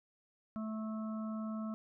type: harmonic tone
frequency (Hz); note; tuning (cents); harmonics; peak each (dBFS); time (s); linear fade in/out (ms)
218.4; A3; -13; 1 / 3 / 5 / 6; -37 / -49 / -52 / -51; 0.56-1.74; 0
effects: none